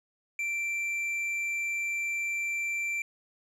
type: tone with tanh clipping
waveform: sine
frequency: 2349 Hz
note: D7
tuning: in tune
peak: -30 dBFS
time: 0.39-3.02 s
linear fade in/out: 2 ms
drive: 6 dB
effects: none